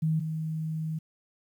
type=tone pair in turn; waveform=sine; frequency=158.4 / 158.4 Hz; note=D#3 / D#3; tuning=+31 / +31 cents; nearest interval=unison; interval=0 cents; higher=neither; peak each=-23 / -29 dBFS; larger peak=first; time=0.02-0.2 / 0.2-0.99 s; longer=second; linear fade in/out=10 ms; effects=10-bit